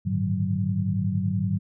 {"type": "tone cluster", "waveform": "sine", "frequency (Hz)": [100.5, 111.2, 148.4, 156.5, 187.3], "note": ["G2", "A2", "D3", "D#3", "F#3"], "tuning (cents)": [44, 19, 18, 10, 21], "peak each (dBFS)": [-27, -30, -32, -34, -26], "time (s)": [0.05, 1.59], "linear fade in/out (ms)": 20, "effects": []}